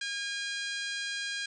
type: harmonic tone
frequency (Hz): 812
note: G#5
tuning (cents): -39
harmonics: 2 / 3 / 4 / 5 / 6 / 7 / 8 / 9 / 10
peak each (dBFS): -36 / -42 / -40 / -41 / -43 / -50 / -48 / -51 / -48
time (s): 0.01-1.46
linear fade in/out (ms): 5
effects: none